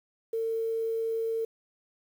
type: tone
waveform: sine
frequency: 451.7 Hz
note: A4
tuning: 45 cents sharp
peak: -27 dBFS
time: 0.33-1.45 s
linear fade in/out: 5 ms
effects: 9-bit